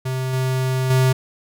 square tone with level steps, 130 Hz, C3, 11 cents flat, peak -22 / -19 / -14 dBFS, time 0.05-1.13 s, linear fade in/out 10 ms, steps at 0.33 / 0.9 s, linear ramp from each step 5 ms, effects none

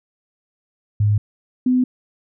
sine tone pair in turn, 104.3 / 252.6 Hz, G#2 / B3, +8 / +39 cents, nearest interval octave + minor third, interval 1531 cents, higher second, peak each -13 dBFS, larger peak neither, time 1-1.18 / 1.66-1.84 s, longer neither, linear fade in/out 5 ms, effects none

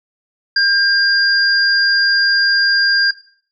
sine tone pair together, 1600 / 4805 Hz, G6 / D8, +35 / +39 cents, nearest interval octave + perfect fifth, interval 1904 cents, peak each -13 dBFS, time 0.56-3.11 s, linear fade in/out 5 ms, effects noise-tail reverb RT60 0.5 s tail -17 dB re dry

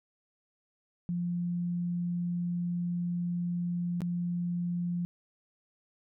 sine tone with dropouts, 174.6 Hz, F3, in tune, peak -29 dBFS, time 1.09-5.05 s, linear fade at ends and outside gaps 0 ms, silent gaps 4.006-4.018 s, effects none

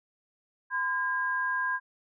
sine tone pair together, 1019 / 1619.6 Hz, C6 / G#6, -46 / -44 cents, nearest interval minor sixth, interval 802 cents, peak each -31 / -28 dBFS, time 0.7-1.8 s, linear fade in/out 50 ms, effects none

